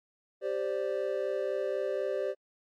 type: chord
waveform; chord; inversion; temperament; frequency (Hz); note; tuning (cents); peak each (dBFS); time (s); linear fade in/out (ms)
triangle; G suspended fourth; none; equal; 392 / 523.3 / 587.3; G4 / C5 / D5; 0 / 0 / 0; -32; 0.41-2.35; 50
effects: AAC 64 kbps